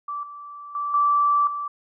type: tone with level steps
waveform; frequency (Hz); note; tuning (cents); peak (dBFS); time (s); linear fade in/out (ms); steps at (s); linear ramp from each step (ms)
sine; 1163; D6; -17; -27 / -36 / -24 / -16 / -26; 0.08-1.68; 5; 0.23 / 0.75 / 0.94 / 1.47; 2
effects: none

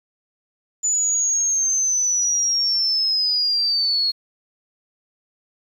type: linear sweep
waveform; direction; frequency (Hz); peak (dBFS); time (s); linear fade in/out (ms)
sine; down; 7000 to 4295; -17; 0.83-4.12; 20
effects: 8-bit

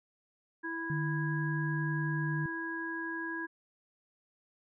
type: harmonic tone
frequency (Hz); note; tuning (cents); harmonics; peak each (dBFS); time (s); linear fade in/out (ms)
329.6; E4; 0; 1 / 3 / 5; -39 / -43 / -37; 0.63-3.47; 20
type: tone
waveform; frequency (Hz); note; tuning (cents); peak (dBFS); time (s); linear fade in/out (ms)
sine; 151.7; D#3; -44; -31; 0.9-2.46; 2
effects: none

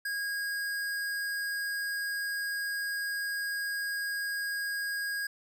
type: tone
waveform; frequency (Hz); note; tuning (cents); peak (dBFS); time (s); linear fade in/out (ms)
square; 1637; G#6; -25; -32; 0.05-5.27; 5
effects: none

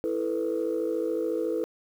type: chord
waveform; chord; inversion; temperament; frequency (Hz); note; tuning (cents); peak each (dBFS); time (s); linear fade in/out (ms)
sine; E suspended fourth; none; equal; 329.6 / 440 / 493.9; E4 / A4 / B4; 0 / 0 / 0; -29; 0.04-1.64; 0
effects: tanh soft clip ceiling -19 dBFS + 9-bit

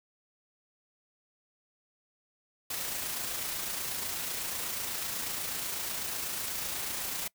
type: noise with amplitude modulation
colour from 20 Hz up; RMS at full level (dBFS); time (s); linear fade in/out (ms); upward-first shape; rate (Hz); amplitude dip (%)
white; -34; 2.7-7.28; 5; sine; 28.1; 30
effects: noise-tail reverb RT60 0.1 s tail -23 dB re dry

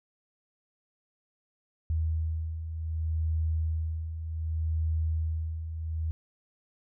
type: beating tone pair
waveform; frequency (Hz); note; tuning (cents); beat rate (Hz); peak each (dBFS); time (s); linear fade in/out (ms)
sine; 79.5 / 80.16; D#2 / E2; +38 / -48; 0.66; -35 / -28; 1.9-6.11; 0
effects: none

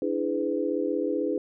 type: chord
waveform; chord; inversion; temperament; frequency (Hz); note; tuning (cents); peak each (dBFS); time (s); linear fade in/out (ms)
sine; E dominant seventh; third; equal with one note detuned; 293.7 / 329.6 / 415.3 / 502.2; D4 / E4 / G#4 / B4; 0 / 0 / 0 / +29; -30; 0.02-1.38; 2
effects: none

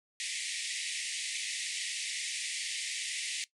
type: band-pass noise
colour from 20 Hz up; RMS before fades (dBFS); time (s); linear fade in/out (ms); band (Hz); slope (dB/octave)
pink; -37; 0.2-3.44; 0; 1900 to 10000; 96
effects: noise-tail reverb RT60 0.1 s tail -17 dB re dry

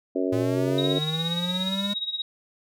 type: harmonic tone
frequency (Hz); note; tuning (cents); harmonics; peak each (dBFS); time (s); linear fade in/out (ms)
92.5; F#2; 0; 3 / 4 / 5 / 6 / 7; -26 / -28 / -30 / -32 / -33; 0.15-0.99; 10
type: linear sweep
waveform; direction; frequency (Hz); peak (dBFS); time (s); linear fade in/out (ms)
square; up; 113.2 to 204.4; -28; 0.32-1.94; 10
type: tone with tremolo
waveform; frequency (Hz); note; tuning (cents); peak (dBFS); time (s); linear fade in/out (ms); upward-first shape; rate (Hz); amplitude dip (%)
sine; 3800; A#7; +33; -24; 0.78-2.22; 2; sine; 17; 75
effects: none

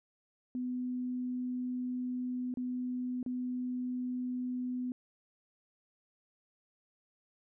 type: tone with dropouts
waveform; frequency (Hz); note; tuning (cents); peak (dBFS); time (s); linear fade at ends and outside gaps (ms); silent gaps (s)
sine; 250.2; B3; +23; -33; 0.55-4.92; 1; 2.54-2.572 / 3.229-3.262
effects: none

